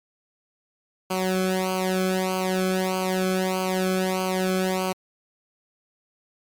sawtooth tone with flanger, 186.6 Hz, F#3, 15 cents sharp, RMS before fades -24 dBFS, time 1.1-4.93 s, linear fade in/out 10 ms, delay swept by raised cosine 0.54 to 1.07 ms, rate 1.6 Hz, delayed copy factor -1, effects MP3 96 kbps

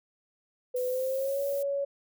sine tone with pitch glide, 502 to 560.2 Hz, B4 to C#5, +28 to +18 cents, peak -27 dBFS, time 0.74-1.85 s, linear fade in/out 10 ms, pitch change +190 cents, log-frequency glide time 0.85-1.42 s
violet noise, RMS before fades -43 dBFS, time 0.76-1.63 s, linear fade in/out 5 ms
effects none

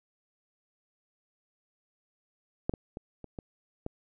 clicks, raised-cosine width 2 ms, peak -14 / -21 / -25 / -29 / -25 / -21 dBFS, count 6, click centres 2.695 / 2.738 / 2.971 / 3.243 / 3.388 / 3.864 s, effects none

